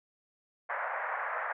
white band-pass noise, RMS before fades -35 dBFS, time 0.69-1.53 s, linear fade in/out 10 ms, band 550 to 1900 Hz, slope 48 dB/octave, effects none

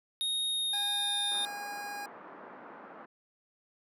square tone with pitch glide, 3729 to 3654 Hz, A#7 to A#7, 0 to -35 cents, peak -30 dBFS, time 0.21-1.45 s, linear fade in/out 0 ms, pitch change -35 cents, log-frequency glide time 0.48-1.19 s
25% pulse tone, 817 Hz, G#5, 29 cents flat, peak -34 dBFS, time 0.73-2.06 s, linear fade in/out 5 ms
white band-pass noise, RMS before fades -49 dBFS, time 1.31-3.06 s, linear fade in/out 10 ms, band 200 to 1400 Hz, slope 24 dB/octave
effects none

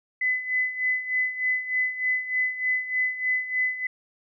sine tone with tremolo, 2013 Hz, B6, 33 cents sharp, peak -20 dBFS, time 0.21-3.87 s, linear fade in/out 5 ms, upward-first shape sine, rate 3.3 Hz, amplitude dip 75%, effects none

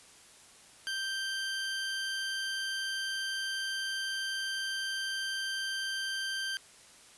20% pulse tone, 1568 Hz, G6, in tune, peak -28 dBFS, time 0.87-6.57 s, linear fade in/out 0 ms, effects white hiss -56 dBFS RMS until 7.17 s + resampled to 24000 Hz

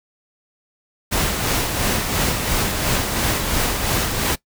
pink noise with tremolo, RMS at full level -19 dBFS, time 1.11-4.36 s, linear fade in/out 20 ms, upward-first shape sine, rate 2.9 Hz, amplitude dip 40%, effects noise-tail reverb RT60 0.1 s tail -20 dB re dry

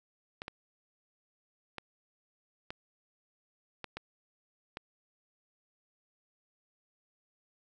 clicks, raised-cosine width 0.3 ms, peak -23 dBFS, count 7, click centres 0.419 / 0.481 / 1.783 / 2.705 / 3.843 / 3.97 / 4.771 s, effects none

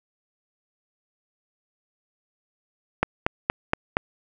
click train, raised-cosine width 0.5 ms, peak -4 dBFS, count 5, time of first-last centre 3.03-3.969 s, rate 4.26 Hz, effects none

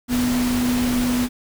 sine tone in noise, 246.6 Hz, B3, 2 cents flat, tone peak -18 dBFS, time 0.08-1.29 s, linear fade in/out 50 ms, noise pink, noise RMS -27 dBFS, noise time 0.08-1.29 s, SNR +6 dB, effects none

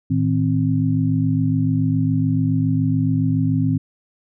sine tone cluster, 110.9 / 158 / 263.5 Hz, A2 / D#3 / C4, +14 / +27 / +12 cents, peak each -20 dBFS, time 0.1-3.78 s, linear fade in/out 10 ms, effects none

